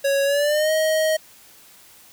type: tone with pitch glide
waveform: square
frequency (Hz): 554.4 to 629.5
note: C#5 to D#5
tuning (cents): 0 to +20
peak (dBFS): -18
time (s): 0.04-1.17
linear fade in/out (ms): 10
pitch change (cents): +220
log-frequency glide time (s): 0.24-0.72
effects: white hiss -49 dBFS RMS until 2.12 s